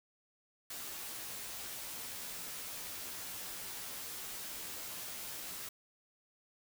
white noise with comb filter, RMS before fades -44 dBFS, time 0.7-5.69 s, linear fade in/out 5 ms, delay 14 ms, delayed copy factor -0.6, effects none

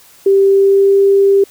sine tone with pitch glide, 392 to 395.2 Hz, G4 to G4, 0 to +14 cents, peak -6 dBFS, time 0.26-1.44 s, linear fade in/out 5 ms, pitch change +14 cents, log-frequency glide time 0.46-0.99 s, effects white hiss -44 dBFS RMS until 1.5 s

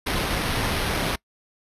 pink noise with sample-and-hold, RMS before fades -25 dBFS, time 0.06-1.16 s, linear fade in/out 10 ms, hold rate 7350 Hz, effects noise-tail reverb RT60 0.1 s tail -24 dB re dry + resampled to 32000 Hz

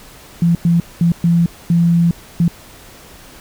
sine tone bursts at uneven times, 170 Hz, F3, 46 cents flat, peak -9 dBFS, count 6, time 0.42-0.55 / 0.65-0.8 / 1.01-1.12 / 1.24-1.46 / 1.7-2.11 / 2.4-2.48 s, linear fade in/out 2 ms, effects pink hiss -40 dBFS RMS until 3.4 s

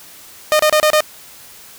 sawtooth tone bursts, 612 Hz, D#5, 29 cents flat, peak -6 dBFS, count 5, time 0.52-1.005 s, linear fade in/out 0 ms, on 73 ms, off 30 ms, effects white hiss -40 dBFS RMS until 1.78 s

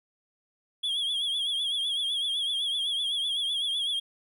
triangle tone with vibrato, 3322 Hz, G#7, in tune, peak -25 dBFS, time 0.83-4 s, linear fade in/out 10 ms, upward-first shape triangle, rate 7.9 Hz, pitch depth 91 cents each way, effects none

